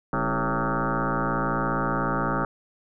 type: tone with frequency modulation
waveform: sine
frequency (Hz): 554.4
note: C#5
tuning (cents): 0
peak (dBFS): -22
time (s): 0.13-2.45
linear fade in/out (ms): 2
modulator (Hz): 117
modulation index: 7.6
effects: none